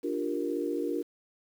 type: chord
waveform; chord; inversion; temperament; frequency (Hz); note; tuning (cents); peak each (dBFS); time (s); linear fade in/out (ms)
sine; G minor seventh; second; equal; 293.7 / 349.2 / 392 / 466.2; D4 / F4 / G4 / Bb4; 0 / 0 / 0 / 0; -33 / -33 / -38 / -34; 0.03-1.03; 20
effects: 9-bit